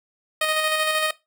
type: tone with tremolo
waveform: 10% pulse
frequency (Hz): 622.3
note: D#5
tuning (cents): 0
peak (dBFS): -11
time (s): 0.41-1.11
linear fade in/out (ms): 5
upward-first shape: square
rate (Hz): 13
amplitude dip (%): 30
effects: noise-tail reverb RT60 0.2 s tail -18 dB re dry